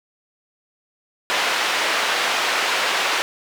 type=band-pass noise; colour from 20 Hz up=white; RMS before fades=-21 dBFS; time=1.3-3.22 s; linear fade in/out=0 ms; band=510 to 2900 Hz; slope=12 dB/octave; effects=none